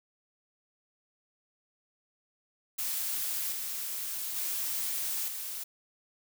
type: noise with level steps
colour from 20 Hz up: blue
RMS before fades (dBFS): -33 / -36 / -33 / -38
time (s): 2.78-5.64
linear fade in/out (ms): 10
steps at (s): 3.52 / 4.36 / 5.28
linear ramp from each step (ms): 2
effects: none